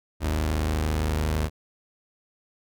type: tone pair together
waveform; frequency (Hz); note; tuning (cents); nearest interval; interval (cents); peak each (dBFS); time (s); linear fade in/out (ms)
sawtooth; 51.79 / 77.6; G#1 / D#2; -4 / -4; perfect fifth; 700; -25 / -20; 0.2-1.5; 50
effects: none